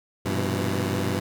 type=tone cluster; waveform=15% pulse; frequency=97 / 117.6 / 124.8 / 168.2 Hz; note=G2 / A#2 / B2 / E3; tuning=-18 / +16 / +19 / +35 cents; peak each=-20 / -27 / -24 / -25 dBFS; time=0.25-1.2 s; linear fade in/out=10 ms; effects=none